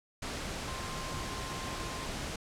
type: tone in noise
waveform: sine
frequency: 1050 Hz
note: C6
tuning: 6 cents sharp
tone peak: -44 dBFS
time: 0.68-2.06 s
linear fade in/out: 5 ms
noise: pink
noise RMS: -38 dBFS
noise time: 0.22-2.36 s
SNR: -9 dB
effects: low-pass 8000 Hz 12 dB/octave